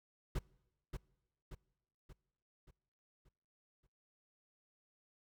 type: noise with echo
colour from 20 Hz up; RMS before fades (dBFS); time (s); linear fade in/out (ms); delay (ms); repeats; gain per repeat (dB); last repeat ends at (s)
brown; -36; 0.35-0.39; 5; 580; 6; -6; 3.87
effects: noise-tail reverb RT60 1.0 s tail -24 dB re dry